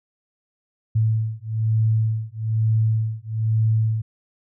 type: beating tone pair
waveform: sine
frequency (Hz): 110 / 111.1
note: A2 / A2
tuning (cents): 0 / +17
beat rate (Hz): 1.1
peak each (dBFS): -21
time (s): 0.95-4.02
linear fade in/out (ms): 10
effects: none